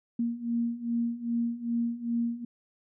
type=beating tone pair; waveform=sine; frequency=233.1 / 235.6 Hz; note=A#3 / A#3; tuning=0 / +19 cents; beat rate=2.5 Hz; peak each=-32 / -29 dBFS; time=0.19-2.45 s; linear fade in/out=5 ms; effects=none